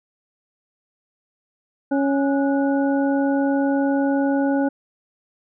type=harmonic tone with a mistuned harmonic; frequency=277.2 Hz; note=C#4; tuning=in tune; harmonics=1 / 2 / 3 / 5; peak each=-18 / -24 / -28 / -32 dBFS; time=1.91-4.69 s; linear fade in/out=10 ms; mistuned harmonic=5; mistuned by=+100 cents; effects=none